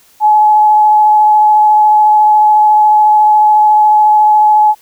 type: tone with vibrato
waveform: sine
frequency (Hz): 850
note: G#5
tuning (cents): +40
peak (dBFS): -4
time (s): 0.2-4.75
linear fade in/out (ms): 50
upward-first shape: sine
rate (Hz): 14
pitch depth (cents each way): 10
effects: white hiss -47 dBFS RMS until 4.81 s